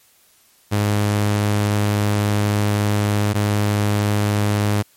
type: tone pair in turn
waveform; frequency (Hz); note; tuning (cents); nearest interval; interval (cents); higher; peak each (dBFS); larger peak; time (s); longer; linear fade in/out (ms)
sawtooth; 103.6 / 103.6; G#2 / G#2; -4 / -4; unison; 0; neither; -12; neither; 0.71-3.34 / 3.34-4.83; first; 20
effects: white hiss -55 dBFS RMS until 4.96 s + MP3 64 kbps